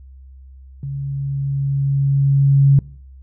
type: tone with level ramp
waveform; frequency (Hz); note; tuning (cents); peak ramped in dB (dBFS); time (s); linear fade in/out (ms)
sine; 138.59; C#3; 0; -23 to -7; 0.83-2.79; 2
effects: noise-tail reverb RT60 0.6 s tail -22 dB re dry + added 66 Hz sine -38 dBFS peak until 3.22 s